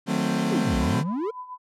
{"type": "chord", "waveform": "40% pulse", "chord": "D# diminished seventh", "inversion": "none", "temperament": "equal with one note detuned", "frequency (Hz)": [155.56, 185, 223.8, 261.6], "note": ["D#3", "F#3", "A3", "C4"], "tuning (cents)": [0, 0, 30, 0], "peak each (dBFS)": [-30, -27, -26, -27], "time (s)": [0.06, 1.04], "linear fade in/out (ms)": 50}
{"type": "exponential two-way sweep", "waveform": "triangle", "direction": "down then up", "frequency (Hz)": [476.8, 55, 476.8], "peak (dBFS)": -23, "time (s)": [0.51, 1.31], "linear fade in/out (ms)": 10, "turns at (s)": 0.77}
{"type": "tone with tremolo", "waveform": "sine", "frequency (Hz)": 1002, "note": "B5", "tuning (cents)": 25, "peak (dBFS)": -32, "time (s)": [0.79, 1.58], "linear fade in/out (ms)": 50, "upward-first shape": "sine", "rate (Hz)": 7, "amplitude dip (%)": 70}
{"effects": ["low-pass 10000 Hz 12 dB/octave"]}